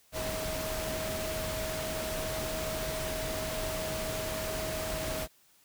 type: tone in noise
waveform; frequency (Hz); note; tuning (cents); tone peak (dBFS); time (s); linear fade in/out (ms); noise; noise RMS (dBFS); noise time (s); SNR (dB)
sine; 634; D#5; +32; -36; 0.12-5.28; 50; pink; -36; 0.12-5.28; -3
effects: white hiss -64 dBFS RMS until 5.64 s